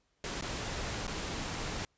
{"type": "noise with dropouts", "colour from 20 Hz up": "pink", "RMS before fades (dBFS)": -37, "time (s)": [0.24, 1.85], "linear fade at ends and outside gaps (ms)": 1, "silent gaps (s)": [[0.411, 0.423], [1.069, 1.078]], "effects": ["pink hiss -75 dBFS RMS until 1.97 s", "resampled to 16000 Hz"]}